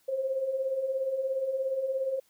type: beating tone pair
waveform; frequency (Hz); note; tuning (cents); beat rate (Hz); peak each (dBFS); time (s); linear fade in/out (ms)
sine; 516 / 533; C5 / C5; -24 / +32; 17; -36 / -28; 0.08-2.2; 10
effects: white hiss -67 dBFS RMS until 2.29 s